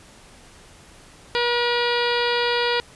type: harmonic tone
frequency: 480 Hz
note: B4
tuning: 49 cents flat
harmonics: 1 / 2 / 3 / 4 / 5 / 6 / 7 / 8 / 9 / 10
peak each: -23 / -26 / -28 / -29 / -30 / -31 / -31 / -32 / -33 / -33 dBFS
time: 1.35-2.8 s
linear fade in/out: 0 ms
effects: pink hiss -48 dBFS RMS until 2.95 s + resampled to 24000 Hz